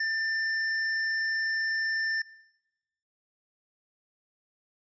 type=tone; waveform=square; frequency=1786 Hz; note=A6; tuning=25 cents sharp; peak=-27 dBFS; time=0-2.22 s; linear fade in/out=5 ms; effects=noise-tail reverb RT60 1.0 s tail -23 dB re dry + resampled to 16000 Hz